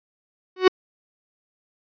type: tone with exponential growth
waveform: 45% pulse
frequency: 371.9 Hz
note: F#4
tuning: 9 cents sharp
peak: -8 dBFS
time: 0.56-0.68 s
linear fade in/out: 5 ms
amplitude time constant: 25 ms
effects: resampled to 11025 Hz